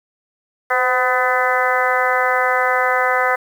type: harmonic tone with a mistuned harmonic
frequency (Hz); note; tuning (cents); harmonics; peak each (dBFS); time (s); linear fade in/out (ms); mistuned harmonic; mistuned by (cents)
251.7; B3; +33; 2 / 3 / 4 / 5 / 6 / 7 / 8; -21 / -21 / -23 / -21 / -22 / -23 / -23; 0.7-3.36; 10; 2; +31
effects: 7-bit